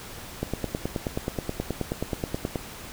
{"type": "click train", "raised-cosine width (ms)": 2, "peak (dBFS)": -13, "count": 21, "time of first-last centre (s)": [0.43, 2.558], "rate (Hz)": 9.4, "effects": ["pink hiss -41 dBFS RMS until 2.92 s"]}